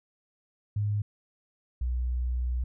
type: tone pair in turn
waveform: sine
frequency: 103.83 / 61.6 Hz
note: G#2 / B1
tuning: 0 / -4 cents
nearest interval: major sixth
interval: 904 cents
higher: first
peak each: -25 / -26 dBFS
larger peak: first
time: 0.76-1.02 / 1.81-2.64 s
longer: second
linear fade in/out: 5 ms
effects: none